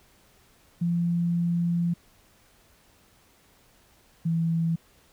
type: tone pair in turn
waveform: sine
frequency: 171.6 / 165.21 Hz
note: F3 / E3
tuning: -30 / +4 cents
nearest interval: minor second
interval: 66 cents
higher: first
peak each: -22 dBFS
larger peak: neither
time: 0.81-1.94 / 4.25-4.76 s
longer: first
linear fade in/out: 10 ms
effects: pink hiss -60 dBFS RMS until 5.12 s